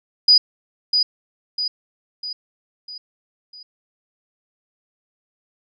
sine tone with echo, 4931 Hz, D#8, 16 cents flat, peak -8 dBFS, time 0.28-0.38 s, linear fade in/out 5 ms, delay 650 ms, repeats 5, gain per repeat -6 dB, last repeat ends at 3.63 s, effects none

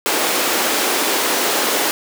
pink high-pass noise, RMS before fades -18 dBFS, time 0.06-1.91 s, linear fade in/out 0 ms, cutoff 290 Hz, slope 24 dB/octave, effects none

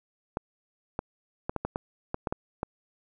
clicks, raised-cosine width 1 ms, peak -15 dBFS, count 10, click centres 0.371 / 0.991 / 1.495 / 1.563 / 1.65 / 1.759 / 2.144 / 2.272 / 2.325 / 2.631 s, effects none

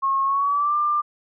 sine tone with pitch glide, 1086 to 1191.2 Hz, C#6 to D6, -36 to +24 cents, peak -18 dBFS, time 0.02-1.02 s, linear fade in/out 20 ms, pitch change +160 cents, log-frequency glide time 0.24-0.76 s, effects none

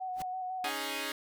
sine tone with vibrato, 742 Hz, F#5, 5 cents sharp, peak -34 dBFS, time 0-0.7 s, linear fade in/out 20 ms, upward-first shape square, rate 6 Hz, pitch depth 18 cents each way
pink noise with exponential growth, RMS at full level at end -38 dBFS, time 0.13-0.22 s, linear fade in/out 2 ms, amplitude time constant 18 ms
5% pulse chord, C# suspended second, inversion none, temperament equal, 277.2 / 311.1 / 415.3 Hz, C#4 / D#4 / G#4, 0 / 0 / 0 cents, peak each -27 dBFS, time 0.64-1.12 s, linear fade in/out 2 ms
effects none

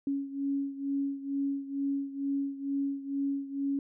sine beating tone pair, 277.2 / 279.4 Hz, C#4 / C#4, 0 / +14 cents, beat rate 2.2 Hz, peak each -31 / -35 dBFS, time 0.07-3.79 s, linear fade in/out 2 ms, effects none

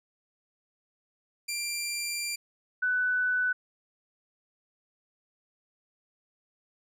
15% pulse / sine tone pair in turn, 2373 / 1494.9 Hz, D7 / F#6, +17 / +17 cents, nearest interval minor sixth, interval 800 cents, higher first, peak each -24 dBFS, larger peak neither, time 1.48-2.36 / 2.82-3.53 s, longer first, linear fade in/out 10 ms, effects none

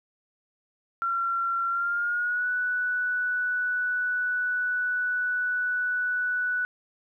sine tone with pitch glide, 1367 to 1482.1 Hz, F6 to F#6, -37 to +2 cents, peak -24 dBFS, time 1.02-6.65 s, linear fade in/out 0 ms, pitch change +139 cents, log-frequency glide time 1.68-2.49 s, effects 11-bit

